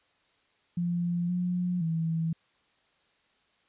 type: tone with pitch steps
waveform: sine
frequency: 173.6 / 178.6 / 163.2 Hz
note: F3 / F3 / E3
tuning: -10 / +39 / -17 cents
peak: -26 dBFS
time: 0.77-2.33 s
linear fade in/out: 5 ms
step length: 520 ms
effects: white hiss -68 dBFS RMS until 3.68 s + resampled to 8000 Hz